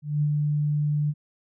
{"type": "tone with ADSR envelope", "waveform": "sine", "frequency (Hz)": 148.3, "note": "D3", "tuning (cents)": 17, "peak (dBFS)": -19, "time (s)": [0.02, 1.14], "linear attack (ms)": 200, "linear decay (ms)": 62, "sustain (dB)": -2, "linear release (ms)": 45, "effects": []}